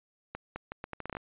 accelerating click train, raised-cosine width 0.5 ms, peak -22 dBFS, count 11, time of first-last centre 0.35-1.169 s, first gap 210 ms, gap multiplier 0.76, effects resampled to 8000 Hz

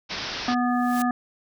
white low-pass noise, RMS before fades -32 dBFS, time 0.09-0.55 s, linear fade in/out 20 ms, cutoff 5600 Hz, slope 96 dB/octave
harmonic tone, 245.5 Hz, B3, 10 cents flat, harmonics 1 / 3 / 5 / 7, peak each -22 / -26 / -29 / -33 dBFS, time 0.48-1.11 s, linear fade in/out 2 ms
white noise with exponential growth, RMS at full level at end -33 dBFS, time 0.64-1.02 s, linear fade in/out 0 ms, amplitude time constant 81 ms
effects none

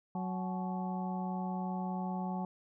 harmonic tone with a mistuned harmonic, 185 Hz, F#3, in tune, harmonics 1 / 2 / 3 / 4 / 5 / 6, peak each -35 / -48 / -50 / -42 / -42 / -51 dBFS, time 0.15-2.45 s, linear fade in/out 2 ms, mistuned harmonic 5, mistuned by -120 cents, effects none

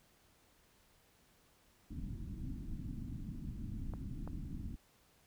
pink low-pass noise, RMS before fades -43 dBFS, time 1.9-4.76 s, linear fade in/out 10 ms, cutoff 290 Hz, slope 48 dB/octave
clicks, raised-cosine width 1 ms, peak -34 / -33 dBFS, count 2, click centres 3.937 / 4.276 s
effects pink hiss -69 dBFS RMS until 5.26 s

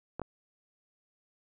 clicks, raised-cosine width 1 ms, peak -22 dBFS, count 2, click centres 0.196 / 0.217 s, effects none

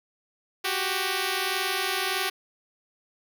5% pulse tone pair together, 370.4 / 392 Hz, F#4 / G4, +2 / 0 cents, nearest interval minor second, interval 98 cents, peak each -17 dBFS, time 0.64-2.3 s, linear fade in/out 10 ms, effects none

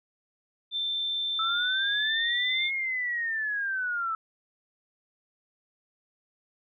sine tone, 3557 Hz, A7, 18 cents sharp, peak -27 dBFS, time 0.71-2.71 s, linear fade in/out 50 ms
sine linear two-way sweep, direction up then down, 1305 to 2165 to 1305 Hz, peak -27 dBFS, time 1.39-4.15 s, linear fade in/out 2 ms, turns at 2.72 s
effects none

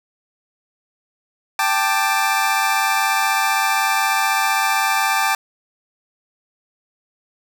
25% pulse chord, G suspended second, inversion none, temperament equal with one note detuned, 784 / 880 / 1183.5 Hz, G5 / A5 / D6, 0 / 0 / +13 cents, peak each -17 dBFS, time 1.59-5.35 s, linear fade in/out 2 ms, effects none

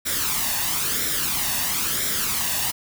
white noise with flanger, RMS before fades -24 dBFS, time 0.05-2.72 s, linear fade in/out 20 ms, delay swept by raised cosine 0.54 to 1.12 ms, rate 1 Hz, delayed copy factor +0.6, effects none

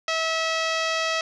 15% pulse tone with low-pass filter, 648 Hz, E5, 30 cents flat, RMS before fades -25 dBFS, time 0.08-1.21 s, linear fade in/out 2 ms, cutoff 4500 Hz, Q 8.5, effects none

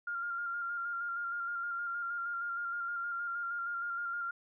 sine tone with vibrato, 1396.9 Hz, F6, in tune, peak -34 dBFS, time 0.07-4.31 s, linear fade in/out 5 ms, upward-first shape square, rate 6.4 Hz, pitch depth 21 cents each way, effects none

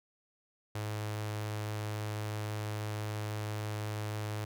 sawtooth tone with notch filter, 106.1 Hz, G#2, 38 cents sharp, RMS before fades -37 dBFS, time 0.75-4.45 s, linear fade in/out 5 ms, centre 230 Hz, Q 1.6, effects none

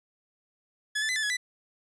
sawtooth tone with pitch steps, 1706 / 1751 / 2018 / 1749 / 1683 / 1986 Hz, G#6 / A6 / B6 / A6 / G#6 / B6, +46 / -9 / +37 / -11 / +23 / +9 cents, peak -23 dBFS, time 0.95-1.37 s, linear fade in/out 10 ms, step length 70 ms, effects resampled to 22050 Hz

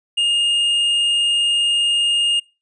triangle tone with tanh clipping, 2835 Hz, F7, 25 cents sharp, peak -16 dBFS, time 0.17-2.4 s, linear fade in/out 10 ms, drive 10 dB, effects noise-tail reverb RT60 0.3 s tail -25 dB re dry + resampled to 22050 Hz

